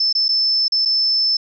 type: tone with dropouts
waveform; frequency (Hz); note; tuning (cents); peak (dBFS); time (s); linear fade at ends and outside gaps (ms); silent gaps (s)
sine; 5274; E8; 0; -14; 0-1.37; 5; 0.128-0.15 / 0.283-0.289 / 0.682-0.72 / 0.852-0.856
effects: none